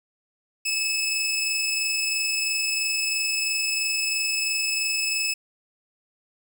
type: tone pair together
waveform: 20% pulse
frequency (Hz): 2600 / 5223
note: E7 / E8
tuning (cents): -24 / -17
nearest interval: octave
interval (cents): 1207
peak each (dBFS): -19 / -27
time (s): 0.65-5.34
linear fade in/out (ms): 10
effects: none